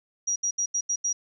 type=tone bursts at uneven times; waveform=sine; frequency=5750 Hz; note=F8; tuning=50 cents sharp; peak=-23 dBFS; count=6; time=0.27-0.36 / 0.43-0.51 / 0.58-0.66 / 0.74-0.81 / 0.89-0.96 / 1.04-1.13 s; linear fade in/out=10 ms; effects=none